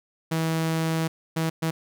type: tone bursts at uneven times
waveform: sawtooth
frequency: 161.9 Hz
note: E3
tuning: 31 cents flat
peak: -19 dBFS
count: 3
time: 0.31-1.08 / 1.36-1.5 / 1.62-1.71 s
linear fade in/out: 10 ms
effects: none